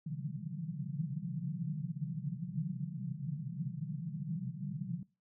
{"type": "band-pass noise", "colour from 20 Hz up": "pink", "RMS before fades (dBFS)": -39, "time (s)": [0.06, 5.03], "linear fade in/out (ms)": 5, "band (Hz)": [130, 190], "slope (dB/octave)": 96, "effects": ["noise-tail reverb RT60 0.3 s tail -23 dB re dry"]}